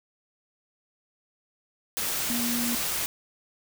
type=tone in noise; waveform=sine; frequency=238.1 Hz; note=A#3; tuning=37 cents sharp; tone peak=-28 dBFS; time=2.3-2.75 s; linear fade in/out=0 ms; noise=white; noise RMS=-29 dBFS; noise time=1.97-3.06 s; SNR=-2 dB; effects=none